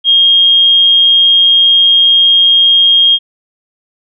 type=tone; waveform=sine; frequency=3239 Hz; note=G#7; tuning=44 cents flat; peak=-4 dBFS; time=0.04-3.19 s; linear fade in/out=50 ms; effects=none